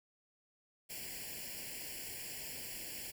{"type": "noise with comb filter", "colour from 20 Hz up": "white", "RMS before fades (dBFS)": -45, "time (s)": [0.89, 3.12], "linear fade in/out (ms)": 20, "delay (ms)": 0.4, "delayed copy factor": 1, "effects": []}